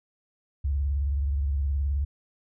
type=tone with vibrato; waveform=sine; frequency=70 Hz; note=C#2; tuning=18 cents sharp; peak=-23 dBFS; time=0.64-2.05 s; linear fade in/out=10 ms; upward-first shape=triangle; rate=19 Hz; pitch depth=170 cents each way; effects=none